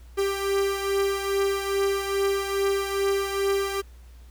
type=beating tone pair; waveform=45% pulse; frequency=393.8 / 396.2 Hz; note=G4 / G4; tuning=+8 / +18 cents; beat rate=2.4 Hz; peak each=-24 / -29 dBFS; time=0.17-3.82 s; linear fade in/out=20 ms; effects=added 60 Hz sine -44 dBFS peak until 4.3 s + pink hiss -59 dBFS RMS until 4.3 s